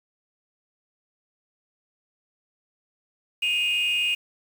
sine tone pair together, 2498 / 2833 Hz, D#7 / F7, +6 / +24 cents, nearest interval major second, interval 218 cents, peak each -22 dBFS, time 3.42-4.15 s, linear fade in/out 10 ms, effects tanh soft clip ceiling -18 dBFS + 7-bit

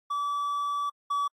triangle tone pair in turn, 1152 / 1144 Hz, D6 / D6, -34 / -46 cents, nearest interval unison, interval 12 cents, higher first, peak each -25 / -23 dBFS, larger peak second, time 0.1-0.9 / 1.1-1.28 s, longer first, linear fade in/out 10 ms, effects AAC 48 kbps

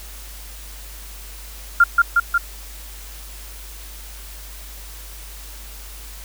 sine tone with echo, 1396.9 Hz, F6, in tune, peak -7 dBFS, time 1.8-1.84 s, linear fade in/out 5 ms, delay 180 ms, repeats 3, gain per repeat -2 dB, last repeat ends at 2.38 s, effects added 50 Hz sine -36 dBFS peak until 6.24 s + white hiss -40 dBFS RMS until 6.24 s

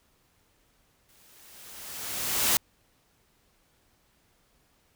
white noise with exponential growth, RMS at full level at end -22 dBFS, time 1.09-2.57 s, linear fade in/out 0 ms, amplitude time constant 320 ms, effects pink hiss -67 dBFS RMS until 4.95 s

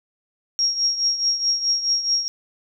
sine tone with tremolo, 5588 Hz, F8, in tune, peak -15 dBFS, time 0.59-2.28 s, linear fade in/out 0 ms, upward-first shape triangle, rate 4.7 Hz, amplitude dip 75%, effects none

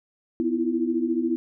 sine tone cluster, 248.8 / 324.3 / 338.3 Hz, B3 / E4 / E4, +13 / -28 / +45 cents, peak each -26 dBFS, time 0.4-1.36 s, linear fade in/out 0 ms, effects none

